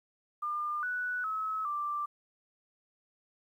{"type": "tone with pitch steps", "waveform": "sine", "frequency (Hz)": [1202, 1480, 1289, 1178], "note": ["D6", "F#6", "E6", "D6"], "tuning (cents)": [40, 0, -39, 5], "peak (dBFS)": -31, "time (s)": [0.42, 2.06], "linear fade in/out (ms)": 10, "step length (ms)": 410, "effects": ["11-bit"]}